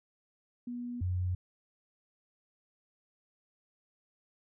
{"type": "tone pair in turn", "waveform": "sine", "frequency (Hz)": [242.7, 90.73], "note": ["B3", "F#2"], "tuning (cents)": [-30, -33], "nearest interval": "octave + perfect fourth", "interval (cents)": 1703, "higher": "first", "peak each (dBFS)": [-36, -29], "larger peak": "second", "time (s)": [[0.67, 1.01], [1.01, 1.35]], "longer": "neither", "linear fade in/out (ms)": 5, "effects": []}